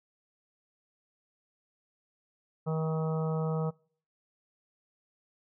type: harmonic tone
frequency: 159 Hz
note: D#3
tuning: 38 cents sharp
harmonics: 1 / 3 / 4 / 5 / 6 / 7 / 8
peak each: -29 / -35 / -42 / -43 / -47 / -47 / -44 dBFS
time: 2.66-3.71 s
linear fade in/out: 20 ms
effects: noise-tail reverb RT60 0.5 s tail -25 dB re dry